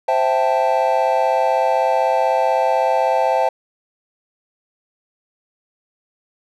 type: chord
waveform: triangle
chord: A minor seventh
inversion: first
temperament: equal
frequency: 523.3 / 659.3 / 784 / 880 Hz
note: C5 / E5 / G5 / A5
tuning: 0 / 0 / 0 / 0 cents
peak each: -18 dBFS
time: 0.08-3.49 s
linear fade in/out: 5 ms
effects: none